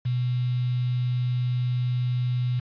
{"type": "tone with quantisation", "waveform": "sine", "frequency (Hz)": 123.9, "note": "B2", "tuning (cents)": 6, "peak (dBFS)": -22, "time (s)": [0.05, 2.6], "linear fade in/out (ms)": 10, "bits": 7, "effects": ["resampled to 11025 Hz"]}